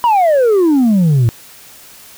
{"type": "exponential sweep", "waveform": "sine", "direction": "down", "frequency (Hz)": [987.8, 110.5], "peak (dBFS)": -5, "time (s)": [0.04, 1.29], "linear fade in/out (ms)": 0, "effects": ["tanh soft clip ceiling -7 dBFS", "white hiss -39 dBFS RMS until 2.17 s"]}